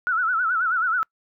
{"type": "tone with vibrato", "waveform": "sine", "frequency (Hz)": 1396.9, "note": "F6", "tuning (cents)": 0, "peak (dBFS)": -19, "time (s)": [0.07, 1.03], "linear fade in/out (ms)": 0, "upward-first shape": "sine", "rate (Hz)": 9.3, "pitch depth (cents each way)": 130, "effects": ["noise-tail reverb RT60 0.1 s tail -26 dB re dry"]}